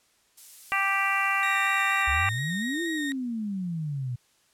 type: noise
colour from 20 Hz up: violet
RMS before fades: -41 dBFS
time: 0.37-2.03 s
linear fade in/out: 10 ms
type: harmonic tone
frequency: 392 Hz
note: G4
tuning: in tune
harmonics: 2 / 3 / 4 / 5 / 6 / 7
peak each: -32 / -28 / -32 / -28 / -30 / -31 dBFS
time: 0.72-2.29 s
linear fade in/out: 0 ms
type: tone with vibrato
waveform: 35% pulse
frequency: 1864.7 Hz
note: A#6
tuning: in tune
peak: -29 dBFS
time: 1.43-3.12 s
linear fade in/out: 0 ms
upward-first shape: square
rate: 4.2 Hz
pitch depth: 17 cents each way
type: exponential two-way sweep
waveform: sine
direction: up then down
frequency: 63.1 to 346.3 to 119.6 Hz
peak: -28 dBFS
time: 2.07-4.16 s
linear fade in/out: 10 ms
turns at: 2.82 s
effects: white hiss -65 dBFS RMS until 4.53 s + low-pass 10000 Hz 12 dB/octave